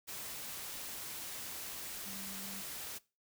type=tone in noise; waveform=sine; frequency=195.4 Hz; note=G3; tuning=5 cents flat; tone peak=-50 dBFS; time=2.05-2.62 s; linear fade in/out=20 ms; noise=white; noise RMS=-44 dBFS; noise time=0.07-2.99 s; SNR=-9 dB; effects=noise-tail reverb RT60 0.3 s tail -21 dB re dry